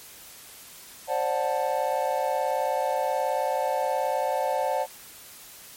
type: chord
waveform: triangle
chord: D dominant seventh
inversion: third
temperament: just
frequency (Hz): 528.6 / 587.3 / 734.2 / 881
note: C5 / D5 / F#5 / A5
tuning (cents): +18 / 0 / -14 / +2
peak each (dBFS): -27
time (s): 1.07-4.87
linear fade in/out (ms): 50
effects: white hiss -46 dBFS RMS until 5.76 s + MP3 64 kbps